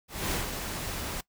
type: noise with ADSR envelope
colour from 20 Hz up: pink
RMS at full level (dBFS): -29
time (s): 0.08-1.21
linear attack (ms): 230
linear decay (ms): 150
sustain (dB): -6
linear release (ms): 5
effects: noise-tail reverb RT60 0.1 s tail -20 dB re dry